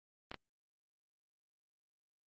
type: clicks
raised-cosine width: 0.3 ms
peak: -26 dBFS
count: 2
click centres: 0.315 / 0.343 s
effects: Opus 24 kbps